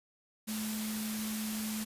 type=tone in noise; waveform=sine; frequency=216.1 Hz; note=A3; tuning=31 cents flat; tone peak=-35 dBFS; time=0.47-1.85 s; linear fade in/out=20 ms; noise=white; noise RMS=-40 dBFS; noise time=0.47-1.85 s; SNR=+2 dB; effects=resampled to 32000 Hz